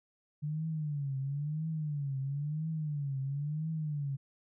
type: tone with vibrato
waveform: sine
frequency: 146.83 Hz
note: D3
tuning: in tune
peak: -32 dBFS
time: 0.42-4.17 s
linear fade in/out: 20 ms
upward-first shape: triangle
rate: 0.99 Hz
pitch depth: 170 cents each way
effects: none